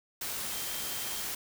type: tone in noise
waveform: sine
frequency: 3166 Hz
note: G7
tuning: 17 cents sharp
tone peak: -46 dBFS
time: 0.51-1.22 s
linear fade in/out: 5 ms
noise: white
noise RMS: -36 dBFS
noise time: 0.21-1.35 s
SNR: -13 dB
effects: none